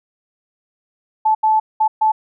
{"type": "tone bursts at uneven times", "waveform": "sine", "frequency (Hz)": 870, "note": "A5", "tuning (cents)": -20, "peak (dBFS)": -11, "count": 4, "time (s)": [[1.25, 1.35], [1.43, 1.6], [1.8, 1.88], [2.01, 2.12]], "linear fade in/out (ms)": 10, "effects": []}